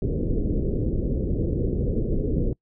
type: low-pass noise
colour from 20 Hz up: pink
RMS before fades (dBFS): -24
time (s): 0.02-2.53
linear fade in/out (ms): 2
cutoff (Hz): 490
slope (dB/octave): 48
effects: noise-tail reverb RT60 0.1 s tail -25 dB re dry